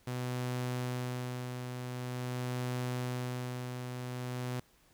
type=tone with tremolo; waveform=sawtooth; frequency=125 Hz; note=B2; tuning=21 cents sharp; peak=-29 dBFS; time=0.07-4.6 s; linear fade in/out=5 ms; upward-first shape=sine; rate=0.46 Hz; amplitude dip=45%; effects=pink hiss -66 dBFS RMS until 4.93 s